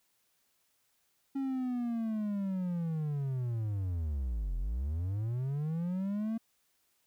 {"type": "linear two-way sweep", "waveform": "triangle", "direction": "down then up", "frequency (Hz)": [274.8, 41.2, 228.8], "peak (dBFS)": -29, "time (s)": [1.35, 6.38], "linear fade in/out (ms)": 10, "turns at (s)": 4.57, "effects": ["white hiss -74 dBFS RMS until 7.06 s"]}